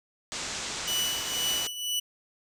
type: low-pass noise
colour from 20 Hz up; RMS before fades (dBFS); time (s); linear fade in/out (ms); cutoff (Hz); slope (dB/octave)
white; -35; 0.32-1.67; 0; 7900; 48
type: tone with tremolo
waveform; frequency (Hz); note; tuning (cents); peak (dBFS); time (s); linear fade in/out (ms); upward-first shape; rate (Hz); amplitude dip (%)
sawtooth; 2960; F#7; 0; -22; 0.87-2; 10; triangle; 2; 75
effects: none